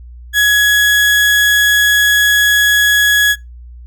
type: tone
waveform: 35% pulse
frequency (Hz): 1677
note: G#6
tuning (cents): +16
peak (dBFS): -6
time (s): 0.33-3.36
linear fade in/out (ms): 50
effects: noise-tail reverb RT60 0.2 s tail -23 dB re dry + added 60 Hz sine -31 dBFS peak until 3.86 s